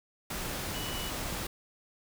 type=tone in noise; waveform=sine; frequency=2951 Hz; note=F#7; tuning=5 cents flat; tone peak=-41 dBFS; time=0.74-1.1 s; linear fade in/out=5 ms; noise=pink; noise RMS=-36 dBFS; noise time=0.3-1.47 s; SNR=-8 dB; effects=none